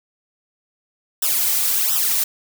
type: noise with flanger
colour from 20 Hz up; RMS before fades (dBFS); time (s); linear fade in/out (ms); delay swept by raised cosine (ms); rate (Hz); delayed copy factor
blue; -19; 1.22-2.24; 5; 0.44 to 3.14; 1.4; -1
effects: none